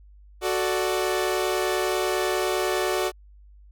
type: chord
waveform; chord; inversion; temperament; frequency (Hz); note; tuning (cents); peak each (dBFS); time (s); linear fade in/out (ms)
sawtooth; D major; first; equal; 370 / 440 / 587.3; F#4 / A4 / D5; 0 / 0 / 0; -21 / -25 / -25; 0.41-3.12; 50
effects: added 50 Hz sine -47 dBFS peak until 3.71 s